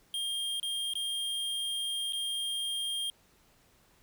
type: tone with dropouts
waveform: square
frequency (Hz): 3212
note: G7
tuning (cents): +41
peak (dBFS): -32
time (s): 0.14-3.1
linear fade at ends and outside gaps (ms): 1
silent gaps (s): 0.599-0.629 / 0.936-0.954 / 2.124-2.132
effects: pink hiss -65 dBFS RMS until 4.02 s